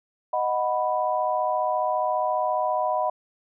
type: chord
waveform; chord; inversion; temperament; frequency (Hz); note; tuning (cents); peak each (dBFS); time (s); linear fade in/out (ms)
sine; B major; first; equal with one note detuned; 622.3 / 737 / 987.8; D#5 / F#5 / B5; 0 / -7 / 0; -26; 0.33-3.1; 5
effects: none